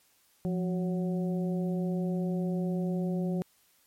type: harmonic tone with a mistuned harmonic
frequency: 185 Hz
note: F#3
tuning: in tune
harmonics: 1 / 2 / 3 / 4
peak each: -28 / -36 / -40 / -46 dBFS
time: 0.45-3.42 s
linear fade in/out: 0 ms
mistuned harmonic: 1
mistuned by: -83 cents
effects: white hiss -66 dBFS RMS until 3.86 s + MP3 64 kbps